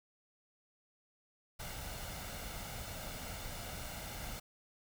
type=noise with comb filter; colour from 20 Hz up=pink; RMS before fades=-44 dBFS; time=1.59-4.4 s; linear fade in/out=10 ms; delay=1.4 ms; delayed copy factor=+0.5; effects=none